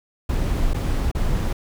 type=noise with dropouts; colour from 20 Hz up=brown; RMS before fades=-21 dBFS; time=0.29-1.53 s; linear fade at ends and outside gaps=5 ms; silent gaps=0.735-0.743 / 1.115-1.149 s; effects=none